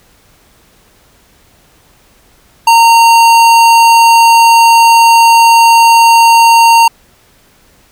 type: tone with hard clipping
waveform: sine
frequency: 921 Hz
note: A#5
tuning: 21 cents flat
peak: -4 dBFS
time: 2.67-6.88 s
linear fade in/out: 5 ms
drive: 18 dB
effects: pink hiss -47 dBFS RMS until 7.91 s